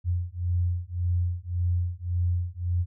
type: beating tone pair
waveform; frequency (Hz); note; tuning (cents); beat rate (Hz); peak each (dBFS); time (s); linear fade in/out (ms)
sine; 87.31 / 89.11; F2 / F2; 0 / +35; 1.8; -27; 0.04-2.86; 50
effects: none